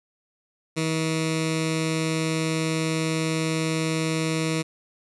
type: tone with notch filter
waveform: 10% pulse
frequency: 160 Hz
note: D#3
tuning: 49 cents sharp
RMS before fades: -25 dBFS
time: 0.76-4.63 s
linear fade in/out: 20 ms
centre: 790 Hz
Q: 0.85
effects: resampled to 24000 Hz + 9-bit